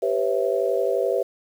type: chord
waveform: sine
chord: C# half-diminished seventh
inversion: second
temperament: equal with one note detuned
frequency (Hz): 392 / 493.9 / 545.5 / 659.3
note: G4 / B4 / C#5 / E5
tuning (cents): 0 / 0 / -28 / 0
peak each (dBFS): -25 / -24 / -25 / -27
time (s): 0.02-1.23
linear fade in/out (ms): 10
effects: 8-bit